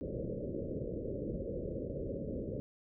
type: low-pass noise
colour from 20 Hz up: white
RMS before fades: -39 dBFS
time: 0.01-2.6 s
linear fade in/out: 0 ms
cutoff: 570 Hz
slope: 96 dB/octave
effects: none